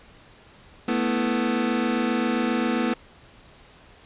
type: chord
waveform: sawtooth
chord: A suspended second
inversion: none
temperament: just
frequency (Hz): 220 / 247.5 / 330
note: A3 / B3 / E4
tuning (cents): 0 / +4 / +2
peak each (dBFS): -22 / -20 / -24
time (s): 0.88-2.94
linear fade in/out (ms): 5
effects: pink hiss -51 dBFS RMS until 4.05 s + resampled to 8000 Hz